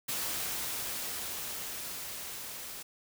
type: noise with level ramp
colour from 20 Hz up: white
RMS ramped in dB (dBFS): -34 to -43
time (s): 0.08-2.83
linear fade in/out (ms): 10
effects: none